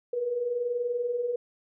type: tone pair together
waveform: sine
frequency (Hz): 465.7 / 486.2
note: A#4 / B4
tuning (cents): -2 / -27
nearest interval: minor second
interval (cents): 75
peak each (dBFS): -35 / -27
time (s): 0.13-1.36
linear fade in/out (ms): 5
effects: none